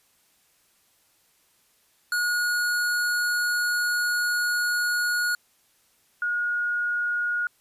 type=tone pair in turn; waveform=square / sine; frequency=1446 / 1439.8 Hz; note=F#6 / F#6; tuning=-40 / -48 cents; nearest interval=unison; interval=8 cents; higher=first; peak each=-23 dBFS; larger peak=neither; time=2.12-5.35 / 6.22-7.47 s; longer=first; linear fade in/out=2 ms; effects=white hiss -64 dBFS RMS until 7.6 s + resampled to 32000 Hz